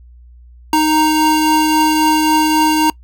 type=tone pair together; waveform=square; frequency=311.1 / 929.6 Hz; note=D#4 / A#5; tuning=0 / -5 cents; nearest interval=octave + perfect fifth; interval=1895 cents; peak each=-14 dBFS; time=0.73-2.9 s; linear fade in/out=2 ms; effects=noise-tail reverb RT60 0.1 s tail -24 dB re dry + added 60 Hz sine -38 dBFS peak until 3.03 s